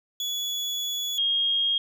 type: tone pair in turn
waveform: 35% pulse / sine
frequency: 3399 / 3251 Hz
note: G#7 / G#7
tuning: +39 / -38 cents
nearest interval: minor second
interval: 77 cents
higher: first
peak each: -25 / -21 dBFS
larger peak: second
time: 0.2-1.18 / 1.18-1.78 s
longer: first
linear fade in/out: 2 ms
effects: none